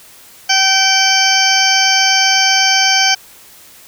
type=harmonic tone; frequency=772 Hz; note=G5; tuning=27 cents flat; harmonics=1 / 2 / 3 / 4 / 6 / 7 / 8; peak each=-17 / -17 / -17 / -17 / -17 / -17 / -17 dBFS; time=0.49-3.15 s; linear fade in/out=10 ms; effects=white hiss -41 dBFS RMS until 3.87 s